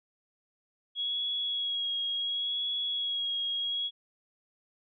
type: tone with vibrato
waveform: sine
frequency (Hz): 3322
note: G#7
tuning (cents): 0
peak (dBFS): -29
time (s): 0.95-3.91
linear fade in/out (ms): 50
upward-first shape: sine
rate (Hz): 0.7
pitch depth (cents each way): 22
effects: none